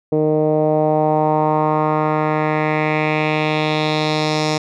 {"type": "tone with low-pass filter sweep", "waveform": "10% pulse", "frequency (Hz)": 153.9, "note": "D#3", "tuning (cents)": -19, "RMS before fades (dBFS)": -17, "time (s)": [0.12, 4.58], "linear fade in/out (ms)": 5, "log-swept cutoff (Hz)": [450, 5600], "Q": 2.4, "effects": []}